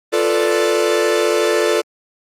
45% pulse chord, B half-diminished seventh, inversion second, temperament equal, 349.2 / 440 / 493.9 / 587.3 Hz, F4 / A4 / B4 / D5, 0 / 0 / 0 / 0 cents, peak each -20 / -17 / -23 / -20 dBFS, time 0.12-1.82 s, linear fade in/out 20 ms, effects low-pass 11000 Hz 12 dB/octave + Opus 32 kbps

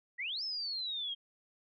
sine exponential two-way sweep, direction up then down, 1864.7 to 5340 to 3196 Hz, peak -35 dBFS, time 0.18-1.15 s, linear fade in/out 20 ms, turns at 0.43 s, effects none

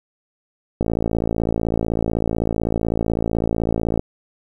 click train, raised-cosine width 2 ms, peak -7 dBFS, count 179, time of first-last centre 0.81-3.994 s, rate 55.9 Hz, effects 8-bit

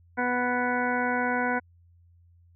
harmonic tone, 246.9 Hz, B3, in tune, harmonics 1 / 2 / 3 / 4 / 6 / 7 / 8 / 9, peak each -30 / -32 / -31 / -32 / -29 / -40 / -37 / -39 dBFS, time 0.17-1.6 s, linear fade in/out 20 ms, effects added 86 Hz sine -55 dBFS peak until 2.55 s

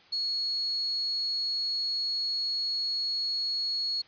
sine tone, 4338 Hz, C#8, 38 cents flat, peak -27 dBFS, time 0.12-4.02 s, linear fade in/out 10 ms, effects white hiss -57 dBFS RMS until 4.07 s + resampled to 11025 Hz

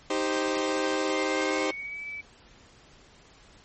sawtooth chord, C minor, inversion first, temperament equal, 311.1 / 392 / 523.3 Hz, Eb4 / G4 / C5, 0 / 0 / 0 cents, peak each -26 dBFS, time 0.1-1.71 s, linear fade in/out 5 ms
sine tone with pitch glide, 2100 to 2303 Hz, C7 to D7, +6 to -34 cents, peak -34 dBFS, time 1.1-2.21 s, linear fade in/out 5 ms, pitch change +160 cents, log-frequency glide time 1.3-2.01 s
effects pink hiss -55 dBFS RMS until 3.64 s + MP3 32 kbps

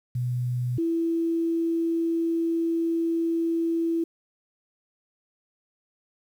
sine tone pair in turn, 123.47 / 332.1 Hz, B2 / E4, 0 / +13 cents, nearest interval octave + perfect fourth, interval 1713 cents, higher second, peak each -24 / -22 dBFS, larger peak second, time 0.15-0.78 / 0.78-4.04 s, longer second, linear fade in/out 5 ms, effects 9-bit

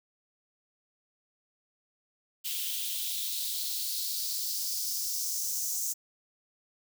blue noise with high-pass filter sweep, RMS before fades -33 dBFS, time 2.44-5.94 s, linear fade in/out 20 ms, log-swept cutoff 3000 to 6500 Hz, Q 3.5, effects none

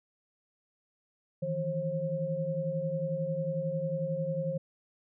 sine tone cluster, 156.1 / 167.2 / 535 Hz, D#3 / E3 / C5, +6 / +25 / +38 cents, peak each -35 / -36 / -32 dBFS, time 1.42-4.58 s, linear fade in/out 10 ms, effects none

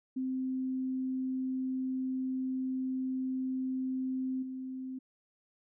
sine tone with level steps, 259.9 Hz, C4, 11 cents flat, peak -31 / -37 dBFS, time 0.16-4.99 s, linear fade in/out 10 ms, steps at 4.42 s, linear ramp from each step 10 ms, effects none

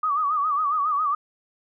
sine tone with vibrato, 1192 Hz, D6, 25 cents sharp, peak -20 dBFS, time 0.03-1.15 s, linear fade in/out 5 ms, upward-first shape sine, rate 7.3 Hz, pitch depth 110 cents each way, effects none

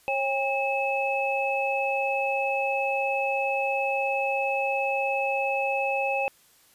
sine tone cluster, 545 / 806 / 2589 Hz, C#5 / G5 / E7, -29 / +48 / -32 cents, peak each -28 dBFS, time 0.08-6.28 s, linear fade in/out 0 ms, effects white hiss -59 dBFS RMS until 6.74 s + resampled to 32000 Hz

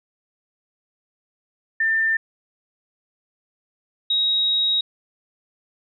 sine tone pair in turn, 1792 / 3797 Hz, A6 / A#7, +31 / +31 cents, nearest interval octave + minor second, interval 1300 cents, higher second, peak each -17 dBFS, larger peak neither, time 1.8-2.17 / 4.1-4.81 s, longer second, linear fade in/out 5 ms, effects none

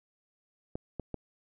clicks, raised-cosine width 2 ms, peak -22 dBFS, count 3, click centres 0.755 / 0.997 / 1.143 s, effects none

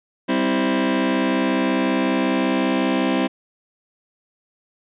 sawtooth chord, C major, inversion second, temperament just, 196.22 / 261.6 / 327 Hz, G3 / C4 / E4, +2 / 0 / -14 cents, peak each -20 / -16 / -19 dBFS, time 0.28-3.28 s, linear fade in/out 20 ms, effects resampled to 8000 Hz

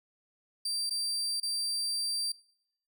35% pulse tone with dropouts, 4700 Hz, D8, 1 cent sharp, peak -29 dBFS, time 0.65-2.32 s, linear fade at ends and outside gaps 5 ms, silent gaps 0.896-0.907 / 1.401-1.429 s, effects noise-tail reverb RT60 0.7 s tail -22 dB re dry

